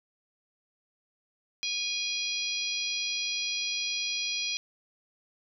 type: harmonic tone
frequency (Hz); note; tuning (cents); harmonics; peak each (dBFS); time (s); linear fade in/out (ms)
821; G#5; -20; 3 / 4 / 5 / 6 / 7; -34 / -35 / -36 / -37 / -37; 1.63-4.57; 0
effects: none